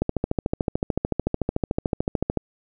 click train, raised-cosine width 2 ms, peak -8 dBFS, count 33, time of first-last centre 0.02-2.373 s, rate 13.6 Hz, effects none

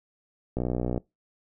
click train, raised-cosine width 2 ms, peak -15 dBFS, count 26, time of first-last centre 0.57-0.978 s, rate 61.3 Hz, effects noise-tail reverb RT60 0.2 s tail -23 dB re dry

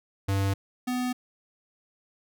square tone pair in turn, 98 / 249.8 Hz, G2 / B3, 0 / +20 cents, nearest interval octave + major third, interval 1620 cents, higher second, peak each -24 / -27 dBFS, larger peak first, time 0.28-0.54 / 0.87-1.13 s, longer neither, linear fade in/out 10 ms, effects none

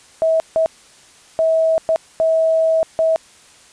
sine tone bursts at uneven times, 646 Hz, E5, 35 cents flat, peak -12 dBFS, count 6, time 0.22-0.4 / 0.56-0.66 / 1.39-1.78 / 1.89-1.96 / 2.2-2.83 / 2.99-3.16 s, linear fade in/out 0 ms, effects white hiss -47 dBFS RMS until 3.72 s + resampled to 22050 Hz

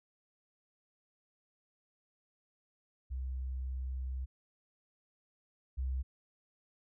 sine tone pair in turn, 64.6 / 65.01 Hz, C2 / C2, -21 / -11 cents, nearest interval unison, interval 10 cents, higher second, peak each -35 / -32 dBFS, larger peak second, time 3.1-4.26 / 5.77-6.03 s, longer first, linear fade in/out 20 ms, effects none

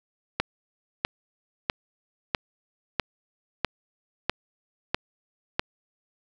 click train, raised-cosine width 0.3 ms, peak -6 dBFS, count 9, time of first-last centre 0.4-5.595 s, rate 1.54 Hz, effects none

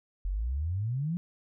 sine exponential sweep, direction up, 43.03 to 180 Hz, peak -28 dBFS, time 0.25-1.17 s, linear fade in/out 0 ms, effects none

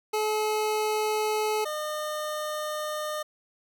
25% pulse tone pair in turn, 428.8 / 607.8 Hz, A4 / D#5, -45 / -41 cents, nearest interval tritone, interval 604 cents, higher second, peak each -21 / -26 dBFS, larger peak first, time 0.13-1.65 / 1.65-3.23 s, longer second, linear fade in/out 10 ms, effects none

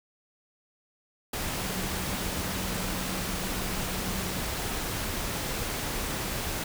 sine tone in noise, 186.5 Hz, F#3, 14 cents sharp, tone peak -38 dBFS, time 1.57-4.4 s, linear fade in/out 5 ms, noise pink, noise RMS -32 dBFS, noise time 1.33-6.64 s, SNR -9 dB, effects none

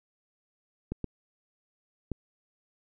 clicks, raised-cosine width 3 ms, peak -19 dBFS, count 3, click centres 0.92 / 1.043 / 2.117 s, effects none

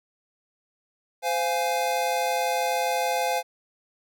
square chord, F minor, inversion second, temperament equal with one note detuned, 515.7 / 698.5 / 830.6 Hz, C5 / F5 / Ab5, -25 / 0 / 0 cents, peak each -29 / -28 / -28 dBFS, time 1.22-3.43 s, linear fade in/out 50 ms, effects none

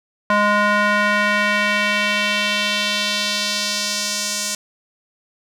square tone with band-pass filter sweep, 207.2 Hz, G#3, 4 cents flat, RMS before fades -19 dBFS, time 0.3-4.55 s, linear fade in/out 2 ms, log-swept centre 1200 to 6900 Hz, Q 1.6, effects none

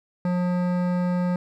sine tone with hard clipping, 178.8 Hz, F3, 41 cents sharp, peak -23 dBFS, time 0.25-1.36 s, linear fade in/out 2 ms, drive 15 dB, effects none

